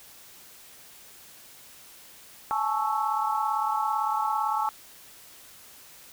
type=chord; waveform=sine; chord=A major seventh; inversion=third; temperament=equal with one note detuned; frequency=842.2 / 880 / 1108.7 / 1318.5 Hz; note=G#5 / A5 / C#6 / E6; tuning=+24 / 0 / 0 / 0 cents; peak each=-29 / -29 / -30 / -31 dBFS; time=2.51-4.69 s; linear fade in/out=0 ms; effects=white hiss -50 dBFS RMS until 6.12 s